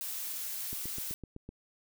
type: noise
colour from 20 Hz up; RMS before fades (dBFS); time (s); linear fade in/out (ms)
blue; -38; 0.01-1.14; 0
type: click train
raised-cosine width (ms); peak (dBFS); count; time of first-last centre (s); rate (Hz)
3; -30; 7; 0.73-1.49; 7.89
effects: none